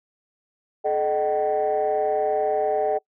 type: tone cluster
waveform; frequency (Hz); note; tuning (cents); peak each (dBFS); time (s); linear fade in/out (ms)
sine; 430.2 / 611 / 763; A4 / D#5 / G5; -39 / -32 / -47; -23; 0.84-2.99; 20
effects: noise-tail reverb RT60 0.1 s tail -25 dB re dry + tanh soft clip ceiling -14 dBFS